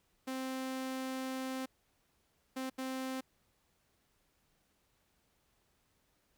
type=tone bursts at uneven times; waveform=sawtooth; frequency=261.6 Hz; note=C4; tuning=in tune; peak=-33 dBFS; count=3; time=0.27-1.66 / 2.56-2.7 / 2.78-3.21 s; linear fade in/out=10 ms; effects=pink hiss -75 dBFS RMS until 6.37 s